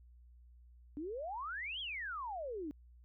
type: exponential two-way sweep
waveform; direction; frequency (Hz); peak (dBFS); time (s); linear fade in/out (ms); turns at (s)
sine; up then down; 281.2 to 3371 to 281.2; -39; 0.97-2.71; 0; 1.8
effects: added 60 Hz sine -57 dBFS peak until 3.04 s